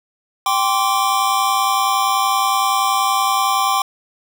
square chord, G suspended fourth, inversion none, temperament equal with one note detuned, 784 / 1046.5 / 1157.1 Hz, G5 / C6 / D6, 0 / 0 / -26 cents, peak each -20 dBFS, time 0.46-3.82 s, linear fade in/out 2 ms, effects none

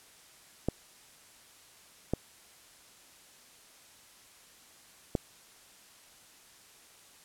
clicks, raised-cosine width 2 ms, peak -14 dBFS, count 3, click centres 0.686 / 2.136 / 5.152 s, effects white hiss -57 dBFS RMS until 7.24 s + low-pass 11000 Hz 12 dB/octave

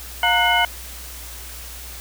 sine tone cluster, 708 / 925 / 1473 / 2140 / 2979 Hz, F5 / A#5 / F#6 / C7 / F#7, +23 / -14 / -8 / +38 / +11 cents, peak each -21 dBFS, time 0.23-0.65 s, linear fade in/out 2 ms, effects added 60 Hz sine -37 dBFS peak until 2 s + white hiss -37 dBFS RMS until 2 s

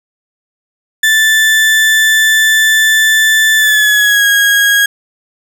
35% pulse tone with pitch glide, 1760 to 1642.1 Hz, A6 to G#6, 0 to -20 cents, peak -5 dBFS, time 1.03-4.86 s, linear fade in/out 5 ms, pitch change -120 cents, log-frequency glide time 3.56-4.26 s, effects none

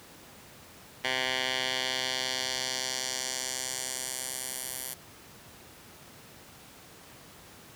10% pulse tone with band-pass filter sweep, 129.3 Hz, C3, 20 cents flat, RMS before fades -33 dBFS, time 1.04-4.94 s, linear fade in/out 5 ms, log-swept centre 2600 to 12000 Hz, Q 1.4, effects pink hiss -51 dBFS RMS until 7.75 s + high-pass 80 Hz 12 dB/octave

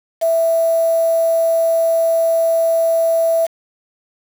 sine tone with quantisation, 660 Hz, E5, 2 cents sharp, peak -12 dBFS, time 0.21-3.47 s, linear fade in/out 20 ms, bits 5, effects none

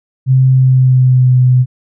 sine tone with pitch glide, 130.81 to 126.65 Hz, C3 to B2, 0 to +44 cents, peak -5 dBFS, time 0.26-1.66 s, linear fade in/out 50 ms, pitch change -56 cents, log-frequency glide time 0.5-1.37 s, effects none

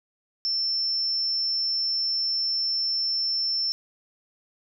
sine tone, 5360 Hz, E8, 28 cents sharp, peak -23 dBFS, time 0.45-3.72 s, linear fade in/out 0 ms, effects none

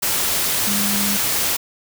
sine tone in noise, 202.7 Hz, G#3, 42 cents flat, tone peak -23 dBFS, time 0.67-1.17 s, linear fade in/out 10 ms, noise white, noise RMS -20 dBFS, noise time 0.02-1.57 s, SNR -6 dB, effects none

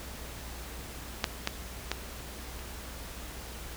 clicks, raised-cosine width 0.2 ms, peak -8 / -10 / -11 / -29 dBFS, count 4, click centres 1.242 / 1.474 / 1.916 / 2.592 s, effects added 60 Hz sine -44 dBFS peak until 3.76 s + pink hiss -44 dBFS RMS until 3.76 s

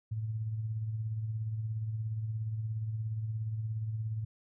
sine tone with tremolo, 110 Hz, A2, in tune, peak -30 dBFS, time 0.11-4.25 s, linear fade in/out 10 ms, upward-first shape triangle, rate 17 Hz, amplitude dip 50%, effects none

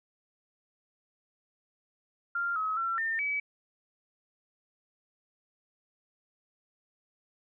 sine tone with pitch steps, 1392 / 1279 / 1353 / 1808 / 2285 Hz, F6 / D#6 / E6 / A6 / D7, -6 / +47 / +45 / +47 / -48 cents, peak -28 dBFS, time 2.35-3.4 s, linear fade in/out 5 ms, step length 210 ms, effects none

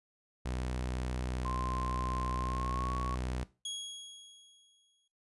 sawtooth tone, 62.6 Hz, B1, 24 cents sharp, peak -30 dBFS, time 0.45-3.44 s, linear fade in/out 10 ms
sine tone with pitch glide, 1046.5 to 1108.7 Hz, C6 to C#6, 0 to 0 cents, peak -36 dBFS, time 1.45-3.15 s, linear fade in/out 5 ms, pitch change +100 cents, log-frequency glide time 2.35-2.93 s
sawtooth tone with exponential decay, 3317 Hz, G#7, 3 cents flat, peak -32 dBFS, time 3.65-5.08 s, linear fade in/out 5 ms, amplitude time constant 310 ms
effects noise-tail reverb RT60 0.3 s tail -18 dB re dry + resampled to 24000 Hz

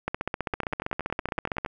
two click trains, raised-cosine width 0.5 ms, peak -12 / -17 dBFS, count 25 / 13, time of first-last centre 0.08-1.649 / 0.54-1.661 s, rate 15.3 / 10.7 Hz, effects none

